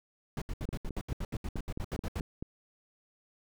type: noise bursts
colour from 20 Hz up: brown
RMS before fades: -35 dBFS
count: 16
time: 0.37-2.202 s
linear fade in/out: 2 ms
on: 47 ms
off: 72 ms
type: click train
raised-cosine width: 3 ms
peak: -24 dBFS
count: 9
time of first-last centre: 0.69-2.425 s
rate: 4.61 Hz
effects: none